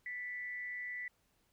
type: tone with amplitude modulation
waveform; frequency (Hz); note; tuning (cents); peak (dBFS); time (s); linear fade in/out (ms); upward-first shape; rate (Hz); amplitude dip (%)
sine; 1975.5; B6; 0; -37; 0.06-1.08; 2; sine; 211; 50
effects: pink hiss -75 dBFS RMS until 1.52 s